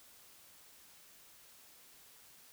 silence, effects white hiss -60 dBFS RMS until 2.52 s

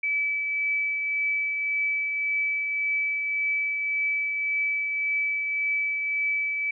sine tone with tremolo, 2301 Hz, D7, 36 cents flat, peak -22 dBFS, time 0.03-6.71 s, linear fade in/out 5 ms, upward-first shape triangle, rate 1.8 Hz, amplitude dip 35%, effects none

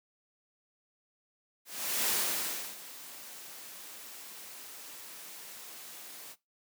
white noise with ADSR envelope, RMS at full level -29 dBFS, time 1.65-6.36 s, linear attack 420 ms, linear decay 690 ms, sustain -18 dB, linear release 47 ms, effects noise-tail reverb RT60 0.2 s tail -19 dB re dry + high-pass 200 Hz 12 dB/octave

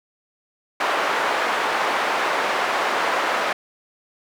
white band-pass noise, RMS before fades -22 dBFS, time 0.8-3.53 s, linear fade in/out 5 ms, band 510 to 1400 Hz, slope 12 dB/octave, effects none

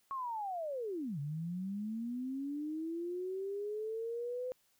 sine linear two-way sweep, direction down then up, 1108.7 to 138.9 to 510 Hz, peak -36 dBFS, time 0.11-4.52 s, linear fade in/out 0 ms, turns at 1.19 s, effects white hiss -73 dBFS RMS until 4.79 s

